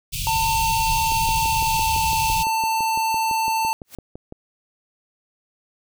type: band-stop noise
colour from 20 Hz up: pink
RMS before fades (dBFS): -26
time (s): 0.12-2.44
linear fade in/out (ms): 20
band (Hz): 170 to 2400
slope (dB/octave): 96
type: tone with pitch glide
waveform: square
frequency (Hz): 899 to 891.2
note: A5 to A5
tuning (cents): +37 to +22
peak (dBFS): -20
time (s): 0.27-3.73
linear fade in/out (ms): 0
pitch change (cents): -15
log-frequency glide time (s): 1.28-1.97
type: click train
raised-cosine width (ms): 2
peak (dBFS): -22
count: 20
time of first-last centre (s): 1.12-4.324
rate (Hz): 5.93
type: noise with exponential growth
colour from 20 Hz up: white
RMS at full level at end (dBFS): -35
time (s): 3.85-3.95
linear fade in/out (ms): 0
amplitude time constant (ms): 20
effects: none